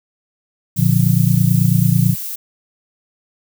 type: chord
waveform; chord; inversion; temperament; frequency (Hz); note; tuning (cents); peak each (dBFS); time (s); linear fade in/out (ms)
sine; Bb major; none; just; 116.54 / 145.68 / 174.81; Bb2 / D3 / F3; 0 / -14 / +2; -15; 0.76-2.16; 50
type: noise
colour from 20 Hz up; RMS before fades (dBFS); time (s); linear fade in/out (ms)
violet; -26; 0.76-2.36; 10
effects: none